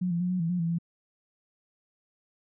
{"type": "tone with pitch steps", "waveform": "sine", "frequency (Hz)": [181.2, 170.8, 179.5, 182.8, 165.5, 178.6, 166.5, 169], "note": ["F#3", "F3", "F3", "F#3", "E3", "F3", "E3", "E3"], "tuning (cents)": [-36, -38, 48, -21, 7, 39, 18, 43], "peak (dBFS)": -25, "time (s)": [0.01, 0.786], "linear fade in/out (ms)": 10, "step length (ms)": 97, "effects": []}